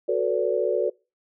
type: chord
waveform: sine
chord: B minor seventh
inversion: second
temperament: equal with one note detuned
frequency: 370 / 440 / 493.9 / 574.2 Hz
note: F#4 / A4 / B4 / D5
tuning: 0 / 0 / 0 / -39 cents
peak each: -26 dBFS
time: 0.08-0.9 s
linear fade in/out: 10 ms
effects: noise-tail reverb RT60 0.3 s tail -25 dB re dry